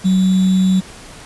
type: tone with sample-and-hold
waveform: sine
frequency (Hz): 187.5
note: F#3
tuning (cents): +23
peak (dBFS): -10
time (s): 0.04-0.81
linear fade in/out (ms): 20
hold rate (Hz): 3675
effects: pink hiss -37 dBFS RMS until 1.25 s + resampled to 24000 Hz